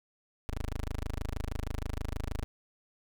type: tone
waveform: 15% pulse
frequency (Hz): 26.33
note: G#0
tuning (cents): +25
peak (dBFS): -27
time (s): 0.49-2.44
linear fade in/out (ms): 0
effects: none